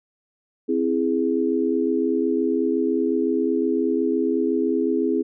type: chord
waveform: sine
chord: C augmented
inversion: none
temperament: equal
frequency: 261.6 / 329.6 / 415.3 Hz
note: C4 / E4 / G#4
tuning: 0 / 0 / 0 cents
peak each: -23 dBFS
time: 0.68-5.23 s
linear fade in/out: 20 ms
effects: none